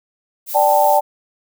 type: noise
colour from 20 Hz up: violet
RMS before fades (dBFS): -26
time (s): 0.46-1.01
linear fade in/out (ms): 50
type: chord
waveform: sine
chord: D suspended fourth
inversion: none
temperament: equal with one note detuned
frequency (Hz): 587.3 / 781.3 / 880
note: D5 / G5 / A5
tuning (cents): 0 / -6 / 0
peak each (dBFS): -15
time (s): 0.54-1.01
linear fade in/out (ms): 20
effects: none